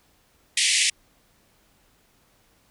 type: band-pass noise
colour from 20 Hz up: pink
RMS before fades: -21 dBFS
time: 0.57-0.9 s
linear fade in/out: 5 ms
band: 1900 to 10000 Hz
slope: 96 dB/octave
effects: pink hiss -62 dBFS RMS until 2.7 s